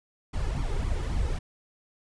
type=noise with flanger; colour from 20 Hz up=brown; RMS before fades=-28 dBFS; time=0.33-1.39 s; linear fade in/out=10 ms; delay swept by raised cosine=0.88 to 2.38 ms; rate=3.7 Hz; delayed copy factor=+0.7; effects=resampled to 22050 Hz